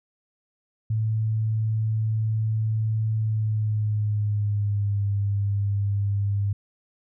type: tone with pitch glide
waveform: sine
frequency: 109.8 to 100.69 Hz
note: A2 to G2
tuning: -3 to +47 cents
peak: -21 dBFS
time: 0.9-6.53 s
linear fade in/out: 5 ms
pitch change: -150 cents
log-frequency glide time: 3.16-5.06 s
effects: none